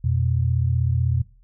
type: tone pair together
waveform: sine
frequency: 87.21 / 123.2 Hz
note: F2 / B2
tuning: -2 / -4 cents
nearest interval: tritone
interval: 598 cents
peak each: -21 dBFS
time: 0.04-1.22 s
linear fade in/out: 5 ms
effects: noise-tail reverb RT60 0.3 s tail -17 dB re dry + added 40 Hz sine -50 dBFS peak until 1.43 s